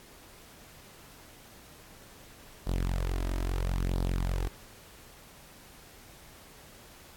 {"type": "tone with flanger", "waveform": "sawtooth", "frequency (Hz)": 45, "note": "F#1", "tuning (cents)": -47, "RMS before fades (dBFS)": -30, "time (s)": [2.66, 4.49], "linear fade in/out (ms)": 20, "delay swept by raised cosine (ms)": [0.21, 3.21], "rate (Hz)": 0.75, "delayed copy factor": 0.65, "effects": ["pink hiss -53 dBFS RMS until 7.16 s", "AAC 64 kbps"]}